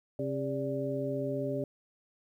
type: harmonic tone with a mistuned harmonic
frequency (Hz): 134.8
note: C#3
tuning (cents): -48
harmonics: 1 / 2 / 3 / 4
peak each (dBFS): -37 / -36 / -36 / -35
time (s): 0.19-1.64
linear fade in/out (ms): 2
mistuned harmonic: 4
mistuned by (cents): +130
effects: 11-bit